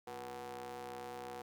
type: ring-modulated tone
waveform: sawtooth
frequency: 128.9 Hz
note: C3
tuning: 26 cents flat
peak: -37 dBFS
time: 0.07-1.42 s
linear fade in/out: 5 ms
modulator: 613 Hz
effects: high-pass 80 Hz 12 dB/octave + 12-bit